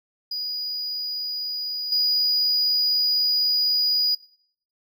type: tone with level steps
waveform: triangle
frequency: 4912 Hz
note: D#8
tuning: 23 cents flat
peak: -25 / -17 dBFS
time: 0.31-4.15 s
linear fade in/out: 5 ms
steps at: 1.92 s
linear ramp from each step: 2 ms
effects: noise-tail reverb RT60 0.6 s tail -21 dB re dry